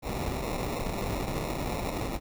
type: noise with sample-and-hold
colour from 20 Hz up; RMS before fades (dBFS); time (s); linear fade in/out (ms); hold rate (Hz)
pink; -32; 0.02-2.2; 50; 1575
effects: none